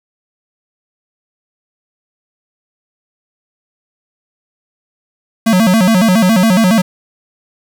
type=tone with vibrato; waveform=square; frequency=203 Hz; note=G#3; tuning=39 cents flat; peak=-8 dBFS; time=5.46-6.82 s; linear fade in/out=10 ms; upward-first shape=square; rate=7.2 Hz; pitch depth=180 cents each way; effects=7-bit